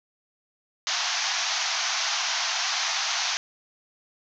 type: band-pass noise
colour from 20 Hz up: white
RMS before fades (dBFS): -27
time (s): 0.87-3.37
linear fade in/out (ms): 0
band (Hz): 660 to 6500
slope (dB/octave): 96
effects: none